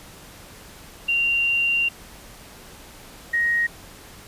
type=tone pair in turn; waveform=sine; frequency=2770 / 1878.2 Hz; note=F7 / A#6; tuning=-15 / +13 cents; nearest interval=perfect fifth; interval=672 cents; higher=first; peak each=-18 dBFS; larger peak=neither; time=1.08-1.89 / 3.33-3.67 s; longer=first; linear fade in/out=10 ms; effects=pink hiss -44 dBFS RMS until 4.27 s + resampled to 32000 Hz